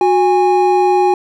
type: tone pair together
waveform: triangle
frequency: 365.7 / 821 Hz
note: F#4 / G#5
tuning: -20 / -20 cents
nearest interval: octave + major second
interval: 1400 cents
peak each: -10 dBFS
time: 0.01-1.14 s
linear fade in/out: 2 ms
effects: none